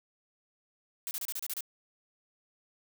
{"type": "noise bursts", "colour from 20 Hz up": "blue", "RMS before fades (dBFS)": -36, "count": 8, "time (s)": [1.07, 1.607], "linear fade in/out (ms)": 0, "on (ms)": 40, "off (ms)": 31, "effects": []}